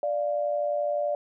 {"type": "tone pair together", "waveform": "sine", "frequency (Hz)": [587.3, 698.9], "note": ["D5", "F5"], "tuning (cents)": [0, 1], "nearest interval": "minor third", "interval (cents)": 301, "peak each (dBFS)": [-25, -31], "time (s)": [0.03, 1.15], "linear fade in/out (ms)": 2, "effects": []}